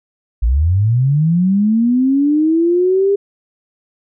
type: linear sweep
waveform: sine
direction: up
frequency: 51.91 to 404.7 Hz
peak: -10 dBFS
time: 0.42-3.16 s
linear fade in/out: 10 ms
effects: none